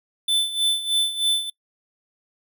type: tone with tremolo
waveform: square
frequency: 3520 Hz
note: A7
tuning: in tune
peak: -17 dBFS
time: 0.28-1.5 s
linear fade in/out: 5 ms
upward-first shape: sine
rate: 3.2 Hz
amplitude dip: 75%
effects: noise-tail reverb RT60 0.1 s tail -24 dB re dry